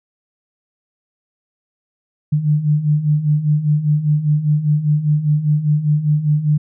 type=beating tone pair; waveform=sine; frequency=146.83 / 151.83 Hz; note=D3 / D#3; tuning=0 / -42 cents; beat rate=5 Hz; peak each=-19 / -14 dBFS; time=2.32-6.58 s; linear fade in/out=10 ms; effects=none